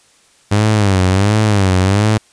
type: tone with vibrato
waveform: sawtooth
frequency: 100 Hz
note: G2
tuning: 35 cents sharp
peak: -6 dBFS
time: 0.51-2.18 s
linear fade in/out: 10 ms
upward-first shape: sine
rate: 1.4 Hz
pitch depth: 140 cents each way
effects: white hiss -51 dBFS RMS until 2.32 s + resampled to 22050 Hz